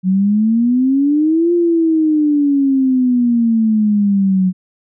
sine exponential two-way sweep, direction up then down, 182.8 to 349.2 to 182.8 Hz, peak -10 dBFS, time 0.03-4.53 s, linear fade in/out 50 ms, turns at 1.53 s, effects none

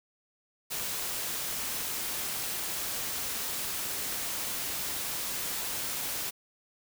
white noise, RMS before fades -34 dBFS, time 0.7-6.31 s, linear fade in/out 20 ms, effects none

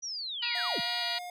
sine linear sweep, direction down, 5920 to 70 Hz, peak -34 dBFS, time 0.02-0.81 s, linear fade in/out 20 ms
harmonic tone, 477.8 Hz, A#4, 43 cents sharp, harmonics 2 / 3 / 4 / 5 / 6 / 7 / 8 / 9 / 10, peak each -43 / -43 / -39 / -41 / -40 / -40 / -37 / -37 / -37 dBFS, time 0.42-1.19 s, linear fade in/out 10 ms
square tone with vibrato, 704 Hz, F5, 14 cents sharp, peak -39 dBFS, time 0.55-1.3 s, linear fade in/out 2 ms, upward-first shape square, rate 3.2 Hz, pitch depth 21 cents each way
effects none

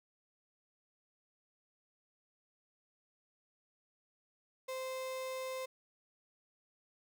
35% pulse tone, 520 Hz, C5, 11 cents flat, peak -37 dBFS, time 4.68-5.66 s, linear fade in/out 10 ms, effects none

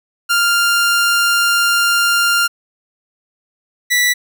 sawtooth tone pair in turn, 1396.9 / 1964.6 Hz, F6 / B6, 0 / -10 cents, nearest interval tritone, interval 590 cents, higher second, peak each -8 dBFS, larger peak neither, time 0.29-2.48 / 3.9-4.14 s, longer first, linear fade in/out 20 ms, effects none

